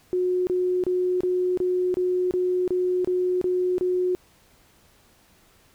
sine tone bursts, 363.5 Hz, F#4, 31 cents flat, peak -20 dBFS, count 11, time 0.13-4.15 s, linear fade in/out 0 ms, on 340 ms, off 28 ms, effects pink hiss -58 dBFS RMS until 5.74 s

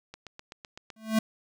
click train, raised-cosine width 0.2 ms, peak -25 dBFS, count 7, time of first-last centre 0.14-0.902 s, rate 7.87 Hz
square tone with exponential growth, 220 Hz, A3, in tune, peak -19 dBFS, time 0.96-1.19 s, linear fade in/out 5 ms, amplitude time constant 49 ms
effects none

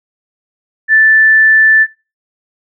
sine tone, 1760 Hz, A6, in tune, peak -4 dBFS, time 0.88-1.87 s, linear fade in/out 50 ms, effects noise-tail reverb RT60 0.3 s tail -21 dB re dry

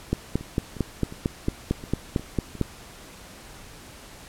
two click trains, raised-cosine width 3 ms, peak -24 / -9 dBFS, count 7 / 12, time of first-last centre 0.41-2.553 / 0.13-2.613 s, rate 2.8 / 4.43 Hz, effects pink hiss -45 dBFS RMS until 4.28 s + low-pass 12000 Hz 12 dB/octave

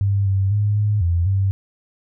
sine tone with pitch steps, 99.5 / 97 / 103.7 / 104.6 / 85.7 / 97.2 Hz, G2 / G2 / G#2 / G#2 / F2 / G2, +26 / -18 / -2 / +13 / -32 / -14 cents, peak -15 dBFS, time 0.01-1.51 s, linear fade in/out 0 ms, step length 250 ms, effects none

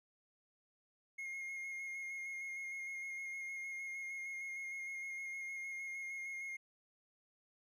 triangle tone with vibrato, 2146 Hz, C7, 43 cents sharp, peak -40 dBFS, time 1.18-6.57 s, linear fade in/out 10 ms, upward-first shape square, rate 6.5 Hz, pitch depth 15 cents each way, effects none

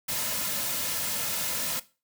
white noise with comb filter, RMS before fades -30 dBFS, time 0.08-1.8 s, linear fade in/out 10 ms, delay 2.6 ms, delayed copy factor -0.55, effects noise-tail reverb RT60 0.3 s tail -17 dB re dry

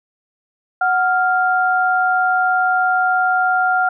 sine tone pair together, 740 / 1396.9 Hz, F#5 / F6, 0 / 0 cents, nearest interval major seventh, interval 1100 cents, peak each -16 dBFS, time 0.81-3.89 s, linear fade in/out 5 ms, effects none

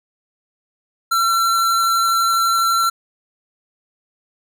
square tone with vibrato, 1354 Hz, E6, 46 cents sharp, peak -15 dBFS, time 1.11-2.9 s, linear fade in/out 10 ms, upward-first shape sine, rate 12 Hz, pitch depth 8 cents each way, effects none

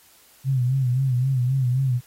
sine tone with vibrato, 129.1 Hz, C3, 23 cents flat, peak -18 dBFS, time 0.44-2.01 s, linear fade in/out 50 ms, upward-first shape sine, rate 3.8 Hz, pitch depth 91 cents each way, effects white hiss -54 dBFS RMS until 2.06 s + AAC 48 kbps

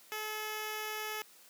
5% pulse tone with notch filter, 429.1 Hz, A4, 43 cents flat, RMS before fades -39 dBFS, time 0.12-1.22 s, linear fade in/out 0 ms, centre 4200 Hz, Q 1.7, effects white hiss -59 dBFS RMS until 1.49 s + high-pass 200 Hz 12 dB/octave

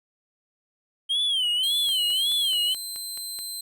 triangle tone with vibrato, 3153 Hz, G7, 9 cents sharp, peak -20 dBFS, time 1.09-2.75 s, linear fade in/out 20 ms, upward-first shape sine, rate 1.8 Hz, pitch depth 160 cents each way
20% pulse tone, 4100 Hz, C8, 36 cents flat, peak -26 dBFS, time 1.63-3.61 s, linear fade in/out 5 ms
click train, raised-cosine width 0.2 ms, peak -26 dBFS, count 8, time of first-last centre 1.89-3.389 s, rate 4.67 Hz
effects none

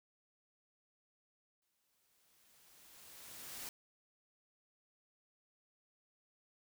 white noise with exponential growth, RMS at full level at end -45 dBFS, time 1.62-3.69 s, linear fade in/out 2 ms, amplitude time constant 450 ms, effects none

